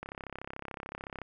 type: click train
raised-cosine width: 0.5 ms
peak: -24 dBFS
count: 41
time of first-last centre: 0.03-1.217 s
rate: 33.7 Hz
effects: none